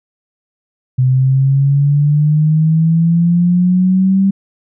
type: exponential sweep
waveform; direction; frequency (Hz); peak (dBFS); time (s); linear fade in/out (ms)
sine; up; 127.4 to 196; -8; 0.98-4.31; 10
effects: none